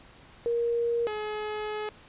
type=tone pair in turn; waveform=sine / sawtooth; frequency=470 / 424.7 Hz; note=A#4 / G#4; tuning=+14 / +39 cents; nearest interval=major second; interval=175 cents; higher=first; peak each=-24 / -27 dBFS; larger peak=first; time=0.46-1.07 / 1.07-1.89 s; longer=second; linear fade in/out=0 ms; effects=pink hiss -53 dBFS RMS until 2.08 s + resampled to 8000 Hz